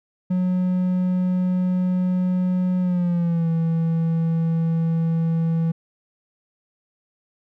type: tone with pitch glide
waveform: triangle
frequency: 182.4 to 164.39 Hz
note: F#3 to E3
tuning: -24 to -4 cents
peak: -16 dBFS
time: 0.3-5.72 s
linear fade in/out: 10 ms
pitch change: -180 cents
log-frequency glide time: 2.8-3.49 s
effects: none